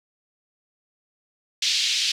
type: band-pass noise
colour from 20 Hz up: white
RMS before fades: -23 dBFS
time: 1.62-2.12 s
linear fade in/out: 5 ms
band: 2700 to 5100 Hz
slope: 24 dB/octave
effects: none